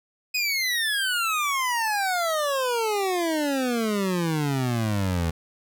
25% pulse exponential sweep, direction down, 2530 to 80 Hz, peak -19 dBFS, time 0.34-5.31 s, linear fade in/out 10 ms, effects none

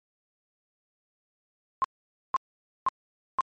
sine tone bursts, 1061 Hz, C6, 24 cents sharp, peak -20 dBFS, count 4, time 1.82-3.408 s, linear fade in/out 0 ms, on 22 ms, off 500 ms, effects MP3 32 kbps

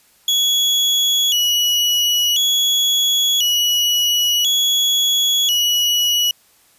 35% pulse tone with vibrato, 3136 Hz, G7, in tune, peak -12 dBFS, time 0.28-6.31 s, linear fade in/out 2 ms, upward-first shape square, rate 0.48 Hz, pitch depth 120 cents each way, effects white hiss -54 dBFS RMS until 6.78 s + resampled to 32000 Hz

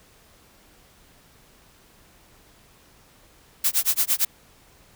blue noise with tremolo, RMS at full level -19 dBFS, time 3.64-4.25 s, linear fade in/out 5 ms, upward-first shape sine, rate 8.8 Hz, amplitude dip 100%, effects pink hiss -55 dBFS RMS until 4.95 s

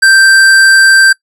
square tone, 1568 Hz, G6, in tune, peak -3 dBFS, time 0.02-1.13 s, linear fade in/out 10 ms, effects noise-tail reverb RT60 0.1 s tail -22 dB re dry + low-pass 11000 Hz 12 dB/octave

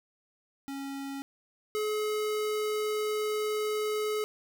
square tone pair in turn, 275.4 / 425.8 Hz, C#4 / G#4, -11 / +43 cents, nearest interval minor sixth, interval 754 cents, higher second, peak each -36 / -29 dBFS, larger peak second, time 0.68-1.22 / 1.75-4.24 s, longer second, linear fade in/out 0 ms, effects none

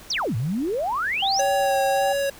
sine exponential two-way sweep, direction down then up, 6380 to 103.83 to 6380 Hz, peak -22 dBFS, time 0.1-1.41 s, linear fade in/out 5 ms, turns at 0.36 s
sine tone, 781 Hz, G5, 7 cents flat, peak -21 dBFS, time 1.22-2.13 s, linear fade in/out 10 ms
square tone with vibrato, 554.4 Hz, C#5, in tune, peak -22 dBFS, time 1.39-2.3 s, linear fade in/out 5 ms, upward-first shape sine, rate 1.7 Hz, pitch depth 20 cents each way
effects pink hiss -45 dBFS RMS until 2.39 s

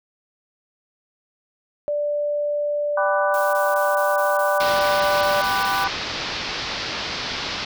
sine tone, 587.3 Hz, D5, in tune, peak -20 dBFS, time 1.88-5.41 s, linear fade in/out 0 ms
sine chord, G major seventh, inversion none, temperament equal with one note detuned, 784 / 987.8 / 1174.7 / 1493.7 Hz, G5 / B5 / D6 / F#6, 0 / 0 / 0 / +16 cents, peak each -25 dBFS, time 2.97-5.88 s, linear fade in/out 5 ms
blue noise bursts, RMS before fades -36 dBFS, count 12, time 3.34-5.84 s, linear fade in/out 0 ms, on 190 ms, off 20 ms
white low-pass noise, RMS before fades -28 dBFS, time 4.6-7.65 s, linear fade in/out 5 ms, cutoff 5200 Hz, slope 48 dB/octave
effects none

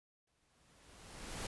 pink noise with exponential growth, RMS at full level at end -41 dBFS, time 0.27-1.47 s, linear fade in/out 5 ms, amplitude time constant 260 ms, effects resampled to 24000 Hz

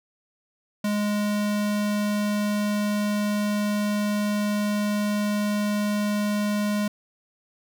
square tone, 207.6 Hz, G#3, in tune, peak -23 dBFS, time 0.84-6.88 s, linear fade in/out 5 ms, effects none

